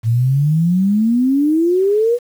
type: exponential sweep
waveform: sine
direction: up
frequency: 110 to 493.9 Hz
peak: -11 dBFS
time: 0.03-2.19 s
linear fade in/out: 50 ms
effects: 7-bit